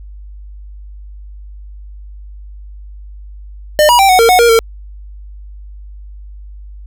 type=tone with pitch steps; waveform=square; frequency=604 / 965 / 781 / 740 / 459.7 / 733 / 470.5 / 454.8 Hz; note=D5 / B5 / G5 / F#5 / A#4 / F#5 / A#4 / A#4; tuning=+48 / -40 / -7 / 0 / -24 / -16 / +16 / -43 cents; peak=-6 dBFS; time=3.79-4.59 s; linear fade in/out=0 ms; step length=100 ms; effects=added 50 Hz sine -29 dBFS peak until 6.86 s